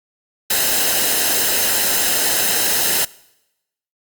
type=noise with comb filter; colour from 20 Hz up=white; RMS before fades=-17 dBFS; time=0.5-3.05 s; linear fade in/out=5 ms; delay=0.87 ms; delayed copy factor=-0.55; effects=noise-tail reverb RT60 0.9 s tail -22 dB re dry + Opus 48 kbps